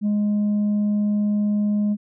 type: tone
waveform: sine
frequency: 207.7 Hz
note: G#3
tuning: in tune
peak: -15 dBFS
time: 0.01-1.97 s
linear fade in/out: 50 ms
effects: tanh soft clip ceiling -17 dBFS